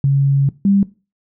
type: tone pair in turn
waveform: sine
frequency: 138.59 / 198.33 Hz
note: C#3 / G3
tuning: 0 / +20 cents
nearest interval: tritone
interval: 620 cents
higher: second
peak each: -10 dBFS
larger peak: neither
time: 0.04-0.49 / 0.65-0.83 s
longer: first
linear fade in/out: 2 ms
effects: noise-tail reverb RT60 0.3 s tail -19 dB re dry